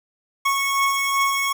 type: beating tone pair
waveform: 25% pulse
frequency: 1100 / 1102.6 Hz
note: C#6 / C#6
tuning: -14 / -10 cents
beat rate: 2.6 Hz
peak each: -22 / -16 dBFS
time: 0.45-1.53 s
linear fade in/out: 10 ms
effects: none